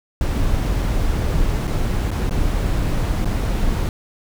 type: noise with dropouts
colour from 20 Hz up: brown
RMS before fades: -19 dBFS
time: 0.21-3.89 s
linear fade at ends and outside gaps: 1 ms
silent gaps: 1.672-1.676 / 2.106-2.114 / 2.295-2.309 / 3.247-3.255 s
effects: none